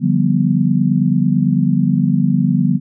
sine chord, G dominant seventh, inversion second, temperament just, 147 / 176.4 / 196 / 245 Hz, D3 / F3 / G3 / B3, +2 / +18 / 0 / -14 cents, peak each -17 dBFS, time 0-2.8 s, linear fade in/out 50 ms, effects none

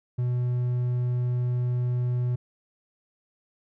triangle tone, 123.3 Hz, B2, 2 cents flat, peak -21 dBFS, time 0.18-2.36 s, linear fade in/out 10 ms, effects none

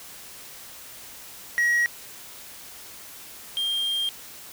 triangle tone pair in turn, 1904 / 3202 Hz, A#6 / G7, +36 / +36 cents, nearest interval major sixth, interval 900 cents, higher second, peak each -17 / -22 dBFS, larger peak first, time 1.58-1.86 / 3.57-4.09 s, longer second, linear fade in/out 0 ms, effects white hiss -43 dBFS RMS until 4.52 s

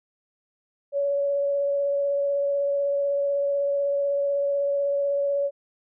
sine tone with vibrato, 564 Hz, C#5, 30 cents sharp, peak -21 dBFS, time 0.92-5.51 s, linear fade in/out 50 ms, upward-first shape sine, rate 16 Hz, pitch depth 11 cents each way, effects none

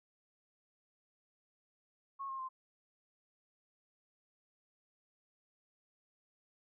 sine tone with pitch steps, 1095 / 1069 / 1045 Hz, C#6 / C6 / C6, -22 / +37 / -2 cents, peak -39 dBFS, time 2.19-2.49 s, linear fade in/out 20 ms, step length 100 ms, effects none

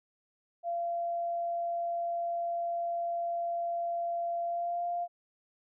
sine tone with pitch glide, 686 to 696.8 Hz, F5 to F5, -31 to -4 cents, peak -30 dBFS, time 0.63-5.08 s, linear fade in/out 50 ms, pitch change +27 cents, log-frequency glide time 4.44-4.85 s, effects none

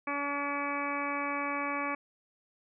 harmonic tone, 284.9 Hz, C#4, 48 cents sharp, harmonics 1 / 2 / 3 / 4 / 5 / 6 / 7 / 8 / 9, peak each -38 / -40 / -40 / -35 / -45 / -42 / -47 / -37 / -47 dBFS, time 0.07-1.95 s, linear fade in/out 5 ms, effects none

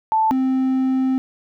sine / triangle tone pair in turn, 880 / 261.6 Hz, A5 / C4, 0 / 0 cents, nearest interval octave + major sixth, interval 2100 cents, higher first, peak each -14 dBFS, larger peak neither, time 0.12-0.31 / 0.31-1.18 s, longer second, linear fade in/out 0 ms, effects none

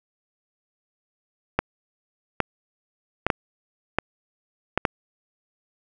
clicks, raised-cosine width 0.5 ms, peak -4 dBFS, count 7, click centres 1.59 / 2.403 / 3.266 / 3.302 / 3.986 / 4.776 / 4.852 s, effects none

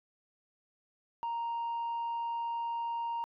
sine tone, 932.3 Hz, A#5, in tune, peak -30 dBFS, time 1.23-3.24 s, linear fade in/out 0 ms, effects tanh soft clip ceiling -31 dBFS

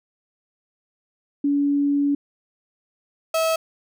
sine / 35% pulse tone pair in turn, 284.9 / 647.6 Hz, C#4 / E5, +48 / -31 cents, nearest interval octave + major second, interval 1421 cents, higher second, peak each -17 dBFS, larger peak neither, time 1.44-2.15 / 3.34-3.56 s, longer first, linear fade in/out 5 ms, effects none

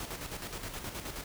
pink noise with tremolo, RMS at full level -39 dBFS, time 0-1.24 s, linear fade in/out 2 ms, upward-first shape square, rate 9.5 Hz, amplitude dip 50%, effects none

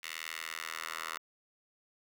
10% pulse tone with high-pass filter sweep, 80.7 Hz, E2, 36 cents flat, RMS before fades -41 dBFS, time 0.03-1.18 s, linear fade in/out 5 ms, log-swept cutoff 2200 to 1300 Hz, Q 1.7, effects none

